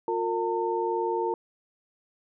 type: tone cluster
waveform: sine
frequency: 357.1 / 457.1 / 900 Hz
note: F4 / A#4 / A5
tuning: +39 / -34 / +39 cents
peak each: -29 dBFS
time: 0.08-1.34 s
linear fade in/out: 2 ms
effects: none